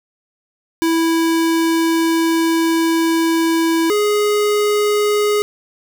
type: tone pair in turn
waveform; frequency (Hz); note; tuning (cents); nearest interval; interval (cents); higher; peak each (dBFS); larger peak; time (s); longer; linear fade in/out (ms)
square; 328.9 / 416.8; E4 / G#4; -4 / +6; major third; 410; second; -14; neither; 0.82-3.9 / 3.9-5.42; first; 0
effects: none